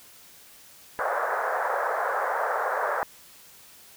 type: band-pass noise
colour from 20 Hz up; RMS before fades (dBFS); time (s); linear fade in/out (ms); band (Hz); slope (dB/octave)
pink; -27; 0.99-3.03; 0; 490 to 1700; 48
effects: white hiss -51 dBFS RMS until 3.96 s